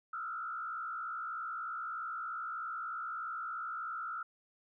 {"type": "tone with frequency modulation", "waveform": "sine", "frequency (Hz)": 1344, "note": "E6", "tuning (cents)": 33, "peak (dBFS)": -37, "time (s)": [0.13, 4.23], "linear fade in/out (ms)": 5, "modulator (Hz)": 61.6, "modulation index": 1.2, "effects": []}